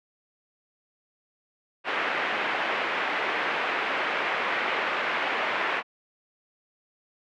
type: low-pass noise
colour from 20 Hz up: white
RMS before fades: -27 dBFS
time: 1.84-5.83 s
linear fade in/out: 50 ms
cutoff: 2400 Hz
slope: 24 dB/octave
effects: high-pass 400 Hz 12 dB/octave